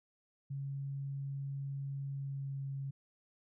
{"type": "tone with pitch glide", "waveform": "sine", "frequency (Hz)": [138.4, 137.13], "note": ["C#3", "C#3"], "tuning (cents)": [-2, -18], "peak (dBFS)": -37, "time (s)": [0.5, 2.91], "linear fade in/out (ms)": 10, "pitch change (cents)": -16, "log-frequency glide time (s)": [2.08, 2.64], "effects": []}